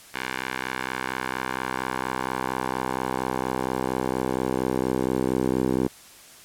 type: tone with band-pass filter sweep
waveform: 10% pulse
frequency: 64.3 Hz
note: C2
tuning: 30 cents flat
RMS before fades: -27 dBFS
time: 0.14-5.88 s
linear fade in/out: 5 ms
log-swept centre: 2000 to 360 Hz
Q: 1.2
effects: white hiss -48 dBFS RMS until 6.44 s + low-pass 12000 Hz 12 dB/octave